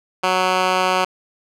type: tone with band-pass filter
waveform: 10% pulse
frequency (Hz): 185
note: F#3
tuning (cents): 0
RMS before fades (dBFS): -18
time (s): 0.23-1.05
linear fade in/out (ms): 10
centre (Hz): 1700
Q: 0.6
effects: none